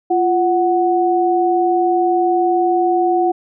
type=tone pair together; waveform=sine; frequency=347 / 740 Hz; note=F4 / F#5; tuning=-11 / 0 cents; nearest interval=octave + minor second; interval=1311 cents; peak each=-15 dBFS; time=0.1-3.32 s; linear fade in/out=10 ms; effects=none